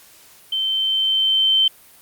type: tone with level ramp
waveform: sine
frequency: 3100 Hz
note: G7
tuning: 20 cents flat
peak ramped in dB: -19 to -12 dBFS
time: 0.52-1.68 s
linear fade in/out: 5 ms
effects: white hiss -48 dBFS RMS until 2.01 s + Opus 48 kbps